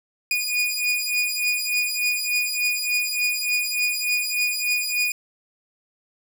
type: beating tone pair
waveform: sawtooth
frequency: 2456 / 2459.4 Hz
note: D#7 / D#7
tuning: -23 / -21 cents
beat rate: 3.4 Hz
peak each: -21 dBFS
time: 0.31-5.12 s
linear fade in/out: 2 ms
effects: none